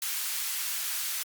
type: high-pass noise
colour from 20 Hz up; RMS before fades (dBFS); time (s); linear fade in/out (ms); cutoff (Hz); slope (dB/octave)
white; -32; 0.02-1.23; 2; 1400; 12
effects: Opus 48 kbps